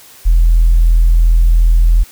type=tone; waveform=sine; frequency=41.41 Hz; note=E1; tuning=9 cents sharp; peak=-4 dBFS; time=0.25-2.04 s; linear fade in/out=20 ms; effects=tanh soft clip ceiling -2 dBFS + white hiss -40 dBFS RMS until 2.11 s